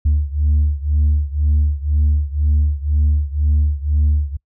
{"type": "beating tone pair", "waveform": "sine", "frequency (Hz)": [73.42, 75.42], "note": ["D2", "D2"], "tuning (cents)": [0, 47], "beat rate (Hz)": 2, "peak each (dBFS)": [-14, -16], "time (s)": [0.05, 4.37], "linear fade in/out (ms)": 10, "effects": ["noise-tail reverb RT60 0.1 s tail -26 dB re dry", "tanh soft clip ceiling -9 dBFS"]}